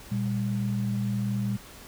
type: tone pair together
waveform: sine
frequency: 118.8 / 199.8 Hz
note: A#2 / G3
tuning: +33 / +33 cents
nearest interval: major sixth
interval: 900 cents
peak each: -28 dBFS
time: 0.11-1.57 s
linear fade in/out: 10 ms
effects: pink hiss -47 dBFS RMS until 1.87 s